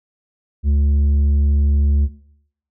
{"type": "tone with tanh clipping", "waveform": "triangle", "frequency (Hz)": 71.8, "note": "D2", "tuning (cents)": -39, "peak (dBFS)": -14, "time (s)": [0.63, 2.09], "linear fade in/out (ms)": 50, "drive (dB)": 11, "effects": ["noise-tail reverb RT60 0.7 s tail -17 dB re dry"]}